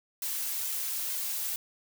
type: noise with flanger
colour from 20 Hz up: blue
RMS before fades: -33 dBFS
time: 0.22-1.56 s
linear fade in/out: 2 ms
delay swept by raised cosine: 1.9 to 3.8 ms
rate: 2.2 Hz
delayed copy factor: +0.55
effects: none

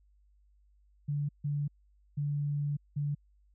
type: tone bursts at uneven times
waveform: sine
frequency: 145 Hz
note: D3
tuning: 22 cents flat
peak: -29 dBFS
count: 4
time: 1.08-1.29 / 1.44-1.68 / 2.17-2.77 / 2.96-3.15 s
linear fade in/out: 10 ms
effects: added 50 Hz sine -62 dBFS peak until 3.54 s

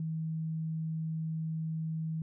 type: tone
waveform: sine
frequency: 160 Hz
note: D#3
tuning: 49 cents sharp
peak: -32 dBFS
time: 0-2.22 s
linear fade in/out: 2 ms
effects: none

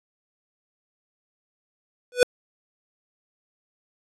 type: tone with exponential growth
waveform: square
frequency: 493.9 Hz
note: B4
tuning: in tune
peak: -10 dBFS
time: 2.12-2.23 s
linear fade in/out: 1 ms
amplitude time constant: 22 ms
effects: resampled to 24000 Hz

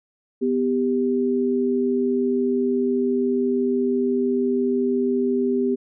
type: tone pair together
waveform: sine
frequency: 249.3 / 395.2 Hz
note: B3 / G4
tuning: +16 / +14 cents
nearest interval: minor sixth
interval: 798 cents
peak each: -21 dBFS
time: 0.41-5.76 s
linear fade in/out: 20 ms
effects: none

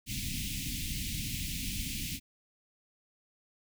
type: band-stop noise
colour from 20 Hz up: pink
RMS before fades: -36 dBFS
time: 0.06-2.2 s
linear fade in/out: 50 ms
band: 280 to 2200 Hz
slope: 48 dB/octave
effects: none

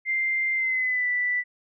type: tone with pitch glide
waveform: sine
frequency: 2093 to 1975.5 Hz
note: C7 to B6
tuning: 0 to 0 cents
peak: -22 dBFS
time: 0.05-1.44 s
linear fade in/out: 50 ms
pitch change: -100 cents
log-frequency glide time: 0.54-1.08 s
effects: none

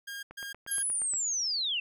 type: tone bursts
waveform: sawtooth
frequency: 1617 Hz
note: G#6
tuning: 47 cents flat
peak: -34 dBFS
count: 3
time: 0.07-0.83 s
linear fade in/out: 10 ms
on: 160 ms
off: 140 ms
type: click train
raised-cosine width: 0.5 ms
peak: -31 dBFS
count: 8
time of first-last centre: 0.31-1.136 s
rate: 8.47 Hz
type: linear sweep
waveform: sine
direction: down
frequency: 11280 to 2618 Hz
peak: -28 dBFS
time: 0.71-1.8 s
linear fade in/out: 5 ms
effects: none

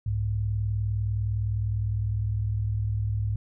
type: tone pair together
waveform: sine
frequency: 64.9 / 104.62 Hz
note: C2 / G#2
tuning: -13 / +13 cents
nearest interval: minor sixth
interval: 826 cents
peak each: -31 / -25 dBFS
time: 0.06-3.36 s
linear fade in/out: 5 ms
effects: none

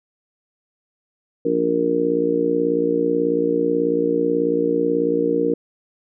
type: harmonic tone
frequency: 58.27 Hz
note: A#1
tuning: in tune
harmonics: 3 / 4 / 5 / 6 / 7 / 8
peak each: -30 / -31 / -22 / -25 / -29 / -19 dBFS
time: 1.45-5.54 s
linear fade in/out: 5 ms
effects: none

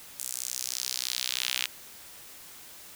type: tone with high-pass filter sweep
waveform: sawtooth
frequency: 63.1 Hz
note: B1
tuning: 38 cents sharp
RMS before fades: -33 dBFS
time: 0.19-1.66 s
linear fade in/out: 5 ms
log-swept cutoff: 8300 to 2800 Hz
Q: 1.8
effects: white hiss -48 dBFS RMS until 2.95 s

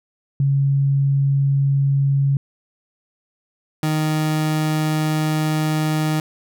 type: tone pair in turn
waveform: sine / 30% pulse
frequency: 138.59 / 154.98 Hz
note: C#3 / D#3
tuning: 0 / -7 cents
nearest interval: major second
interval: 193 cents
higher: second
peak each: -14 / -15 dBFS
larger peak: first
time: 0.4-2.37 / 3.83-6.2 s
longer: second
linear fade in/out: 2 ms
effects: none

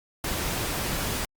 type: noise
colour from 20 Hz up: pink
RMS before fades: -29 dBFS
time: 0.24-1.25 s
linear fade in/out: 2 ms
effects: Opus 48 kbps

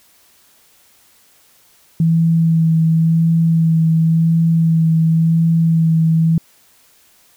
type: tone with vibrato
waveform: sine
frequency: 163.3 Hz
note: E3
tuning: 16 cents flat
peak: -10 dBFS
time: 2-6.38 s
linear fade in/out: 2 ms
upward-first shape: sine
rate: 0.93 Hz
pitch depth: 17 cents each way
effects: white hiss -52 dBFS RMS until 7.36 s

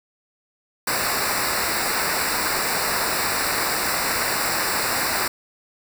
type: noise with comb filter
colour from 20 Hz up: pink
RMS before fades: -23 dBFS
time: 0.87-5.28 s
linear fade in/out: 5 ms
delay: 0.31 ms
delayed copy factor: -0.9
effects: none

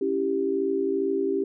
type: chord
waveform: sine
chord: C# diminished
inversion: none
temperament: equal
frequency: 277.2 / 329.6 / 392 Hz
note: C#4 / E4 / G4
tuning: 0 / 0 / 0 cents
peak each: -29 / -30 / -24 dBFS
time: 0.01-1.44 s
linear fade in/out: 5 ms
effects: none

